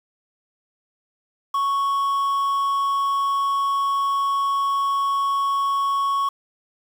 triangle tone with quantisation, 1108.7 Hz, C#6, in tune, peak -17 dBFS, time 1.54-6.29 s, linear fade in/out 5 ms, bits 7, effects none

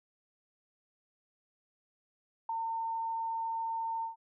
sine tone with ADSR envelope, 907 Hz, A#5, 48 cents flat, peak -29 dBFS, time 2.49-4.16 s, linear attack 5 ms, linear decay 4 ms, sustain -3 dB, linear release 130 ms, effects none

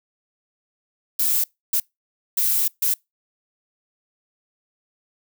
violet noise bursts at uneven times, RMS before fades -20 dBFS, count 4, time 1.19-1.44 / 1.73-1.8 / 2.37-2.68 / 2.82-2.94 s, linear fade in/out 5 ms, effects noise-tail reverb RT60 0.2 s tail -26 dB re dry

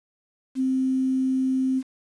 sine tone with quantisation, 261.6 Hz, C4, in tune, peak -20 dBFS, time 0.55-1.83 s, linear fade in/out 50 ms, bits 8, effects resampled to 24000 Hz

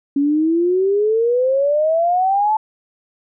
sine exponential sweep, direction up, 277.2 to 880 Hz, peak -13 dBFS, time 0.16-2.57 s, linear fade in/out 5 ms, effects none

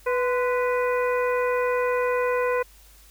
harmonic tone with a mistuned harmonic, 493.9 Hz, B4, in tune, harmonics 1 / 2 / 3 / 4 / 5, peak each -22 / -28 / -32 / -34 / -36 dBFS, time 0.06-2.63 s, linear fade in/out 10 ms, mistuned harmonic 2, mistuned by +59 cents, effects added 50 Hz sine -51 dBFS peak until 3.1 s + white hiss -54 dBFS RMS until 3.1 s

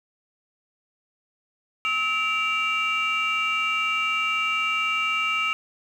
sine tone cluster, 1287 / 2321 / 2785 Hz, E6 / D7 / F7, -42 / -21 / -5 cents, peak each -25 dBFS, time 1.85-5.53 s, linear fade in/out 0 ms, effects tanh soft clip ceiling -16 dBFS + 9-bit

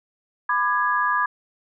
sine chord, G# diminished, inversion first, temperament just, 996.7 / 1196.1 / 1661.2 Hz, B5 / D6 / G#6, +16 / +31 / 0 cents, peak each -23 dBFS, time 0.49-1.26 s, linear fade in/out 5 ms, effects none

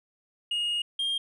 sine tone pair in turn, 2863 / 3214 Hz, F7 / G7, +42 / +43 cents, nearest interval major second, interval 201 cents, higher second, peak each -23 dBFS, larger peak neither, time 0.51-0.82 / 0.99-1.18 s, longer first, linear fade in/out 5 ms, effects tanh soft clip ceiling -25 dBFS

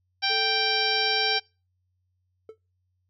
harmonic tone, 784 Hz, G5, in tune, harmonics 1 / 2 / 3 / 4 / 5 / 6 / 7, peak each -30 / -30 / -30 / -30 / -30 / -30 / -30 dBFS, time 0.22-1.4 s, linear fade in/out 20 ms
sine tone with pitch glide, 438.7 to 433.9 Hz, A4 to A4, -5 to -24 cents, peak -32 dBFS, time 0.29-1.39 s, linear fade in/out 20 ms, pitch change -19 cents, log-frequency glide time 0.49-0.75 s
triangle tone with exponential decay, 440 Hz, A4, in tune, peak -33 dBFS, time 2.49-2.58 s, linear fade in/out 2 ms, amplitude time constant 19 ms
effects noise-tail reverb RT60 0.3 s tail -26 dB re dry + added 91 Hz sine -70 dBFS peak until 3.09 s

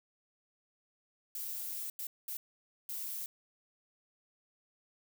violet noise bursts at uneven times, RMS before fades -40 dBFS, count 4, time 1.35-1.9 / 1.99-2.07 / 2.28-2.37 / 2.89-3.26 s, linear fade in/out 2 ms, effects none

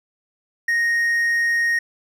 triangle tone, 1864.7 Hz, A#6, in tune, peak -15 dBFS, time 0.68-1.79 s, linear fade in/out 5 ms, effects none

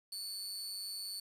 sawtooth tone with amplitude modulation, 4468 Hz, C#8, 13 cents sharp, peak -34 dBFS, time 0.12-1.2 s, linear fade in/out 5 ms, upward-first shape sine, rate 197 Hz, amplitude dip 70%, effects resampled to 32000 Hz + 10-bit

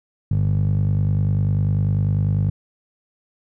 15% pulse tone with band-pass filter, 50.1 Hz, G1, 38 cents sharp, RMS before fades -19 dBFS, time 0.31-2.5 s, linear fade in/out 5 ms, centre 120 Hz, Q 3.9, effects none

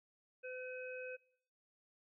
harmonic tone, 508 Hz, B4, 49 cents sharp, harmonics 1 / 3 / 5, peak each -45 / -51 / -50 dBFS, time 0.43-1.17 s, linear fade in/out 20 ms, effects noise-tail reverb RT60 0.7 s tail -24 dB re dry

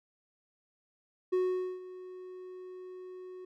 triangle tone with ADSR envelope, 367.9 Hz, F#4, 10 cents flat, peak -23 dBFS, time 1.32-3.45 s, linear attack 14 ms, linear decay 460 ms, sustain -18 dB, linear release 5 ms, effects none

